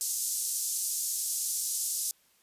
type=band-pass noise; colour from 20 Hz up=pink; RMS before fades=-32 dBFS; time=0.01-2.11 s; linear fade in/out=0 ms; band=6100 to 13000 Hz; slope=24 dB/octave; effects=white hiss -66 dBFS RMS until 2.42 s + resampled to 32000 Hz